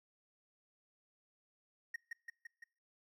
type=tone with echo; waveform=triangle; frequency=1864.7 Hz; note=A#6; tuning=in tune; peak=-36 dBFS; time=1.94-1.96 s; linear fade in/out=5 ms; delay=170 ms; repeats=4; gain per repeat=-3 dB; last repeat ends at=2.64 s; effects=noise-tail reverb RT60 0.5 s tail -25 dB re dry